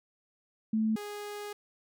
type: tone pair in turn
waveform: sine / sawtooth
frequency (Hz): 219.1 / 413.6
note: A3 / G#4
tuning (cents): -7 / -7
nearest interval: major seventh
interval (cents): 1100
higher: second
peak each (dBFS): -25 / -34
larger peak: first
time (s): 0.73-0.96 / 0.96-1.53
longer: second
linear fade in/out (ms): 5
effects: none